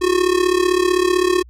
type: tone with amplitude modulation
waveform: square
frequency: 363.2 Hz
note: F#4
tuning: 32 cents flat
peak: -11 dBFS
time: 0.01-1.43 s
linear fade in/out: 20 ms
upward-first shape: sine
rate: 35.7 Hz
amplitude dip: 80%
effects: added 60 Hz sine -40 dBFS peak until 1.49 s + low-pass 10000 Hz 12 dB/octave